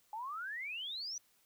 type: exponential sweep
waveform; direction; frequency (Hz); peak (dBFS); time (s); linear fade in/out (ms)
sine; up; 830.6 to 6020; -39; 0.13-1.18; 2
effects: white hiss -71 dBFS RMS until 1.45 s